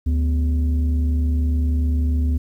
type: tone pair together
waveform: sine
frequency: 73.42 / 250.3 Hz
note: D2 / B3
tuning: 0 / +23 cents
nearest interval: octave + major sixth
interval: 2123 cents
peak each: -15 / -25 dBFS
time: 0.06-2.38 s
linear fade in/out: 10 ms
effects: tanh soft clip ceiling -13 dBFS + 9-bit